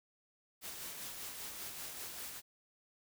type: noise with tremolo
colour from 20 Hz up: white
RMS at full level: -44 dBFS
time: 0.61-2.42 s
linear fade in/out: 50 ms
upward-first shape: sine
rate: 5.1 Hz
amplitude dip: 35%
effects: none